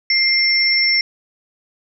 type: tone pair together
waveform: sine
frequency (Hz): 2106 / 5409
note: C7 / E8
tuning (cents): +11 / +44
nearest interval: octave + major third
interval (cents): 1633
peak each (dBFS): -16 / -15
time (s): 0.1-1.01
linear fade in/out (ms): 2
effects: none

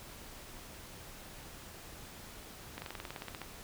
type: slowing click train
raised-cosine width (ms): 0.3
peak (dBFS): -25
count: 13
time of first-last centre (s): 2.78-3.417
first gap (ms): 40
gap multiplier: 1.05
effects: pink hiss -50 dBFS RMS until 3.63 s

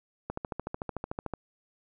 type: click train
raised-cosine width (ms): 1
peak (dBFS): -19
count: 15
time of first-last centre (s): 0.3-1.337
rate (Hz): 13.5
effects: none

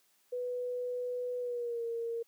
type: tone with pitch glide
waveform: sine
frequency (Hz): 494.1 to 463.7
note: B4 to A#4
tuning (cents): +1 to -9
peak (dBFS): -33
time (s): 0.32-2.23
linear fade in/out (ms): 10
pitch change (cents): -110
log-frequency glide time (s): 1.39-1.84
effects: white hiss -70 dBFS RMS until 2.27 s + high-pass 200 Hz 12 dB/octave

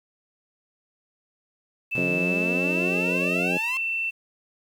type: tone with pitch glide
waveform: sine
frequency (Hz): 2637 to 2683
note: E7 to E7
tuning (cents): 0 to +30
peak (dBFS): -24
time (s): 1.91-4.11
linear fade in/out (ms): 20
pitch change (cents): +30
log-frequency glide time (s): 2.37-3.12
type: exponential sweep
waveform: sawtooth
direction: up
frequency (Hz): 122 to 1070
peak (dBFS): -29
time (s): 1.95-3.77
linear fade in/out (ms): 0
type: harmonic tone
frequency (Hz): 89.5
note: F2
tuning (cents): +43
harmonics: 2 / 3 / 4 / 5 / 6 / 7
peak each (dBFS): -29 / -31 / -32 / -33 / -34 / -34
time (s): 1.97-3.58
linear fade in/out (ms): 10
effects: 9-bit

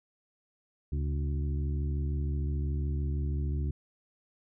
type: harmonic tone with a mistuned harmonic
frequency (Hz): 73.42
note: D2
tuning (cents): 0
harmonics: 1 / 2 / 3 / 4 / 5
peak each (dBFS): -29 / -35 / -44 / -44 / -47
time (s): 0.92-3.71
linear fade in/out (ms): 5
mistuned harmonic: 2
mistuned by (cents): -93
effects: none

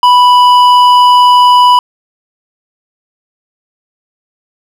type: tone with hard clipping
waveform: sine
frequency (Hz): 987.8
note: B5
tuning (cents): 0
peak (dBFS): -4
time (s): 0.03-1.79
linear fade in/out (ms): 2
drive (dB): 8
effects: none

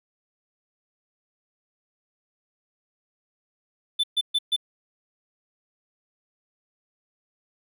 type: tone bursts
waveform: triangle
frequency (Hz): 3520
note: A7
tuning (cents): 0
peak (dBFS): -18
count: 4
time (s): 3.99-4.564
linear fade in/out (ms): 10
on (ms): 46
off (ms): 130
effects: none

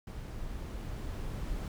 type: noise with level ramp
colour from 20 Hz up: brown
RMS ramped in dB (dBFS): -41 to -36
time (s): 0.07-1.68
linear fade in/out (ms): 2
effects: none

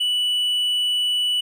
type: tone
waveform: triangle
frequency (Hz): 2960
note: F#7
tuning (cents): 0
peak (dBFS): -17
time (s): 0-1.41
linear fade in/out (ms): 10
effects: none

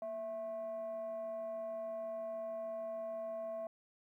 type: tone with frequency modulation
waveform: sine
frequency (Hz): 659.3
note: E5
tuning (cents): 0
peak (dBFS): -38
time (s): 0.02-3.67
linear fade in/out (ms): 2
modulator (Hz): 425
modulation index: 0.31
effects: tanh soft clip ceiling -34 dBFS + 13-bit

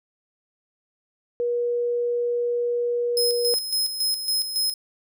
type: tone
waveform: sine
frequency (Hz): 480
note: B4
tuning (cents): -49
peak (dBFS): -21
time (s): 1.4-3.54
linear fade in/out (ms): 0
type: tone with tremolo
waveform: sawtooth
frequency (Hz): 5130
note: E8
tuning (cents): -48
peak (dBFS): -18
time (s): 3.17-4.74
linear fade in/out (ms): 2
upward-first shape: square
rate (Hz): 3.6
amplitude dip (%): 60
effects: none

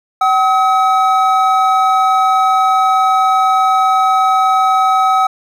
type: tone pair together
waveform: triangle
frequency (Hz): 761 / 1277.7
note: F#5 / D#6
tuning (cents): +48 / +46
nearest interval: major sixth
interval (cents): 898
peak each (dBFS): -10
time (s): 0.21-5.27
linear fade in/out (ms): 5
effects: none

